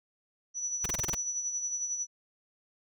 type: tone with tremolo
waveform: sine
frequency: 5920 Hz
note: F#8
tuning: in tune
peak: -29 dBFS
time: 0.54-2.07 s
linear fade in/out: 50 ms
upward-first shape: sine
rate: 11 Hz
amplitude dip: 50%
type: noise bursts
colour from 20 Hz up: pink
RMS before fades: -33 dBFS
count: 7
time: 0.84-1.148 s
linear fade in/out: 5 ms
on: 20 ms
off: 28 ms
effects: none